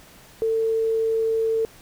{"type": "tone", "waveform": "sine", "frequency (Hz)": 448, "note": "A4", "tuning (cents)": 31, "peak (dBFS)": -19, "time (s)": [0.42, 1.65], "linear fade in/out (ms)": 0, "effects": ["pink hiss -49 dBFS RMS until 1.81 s"]}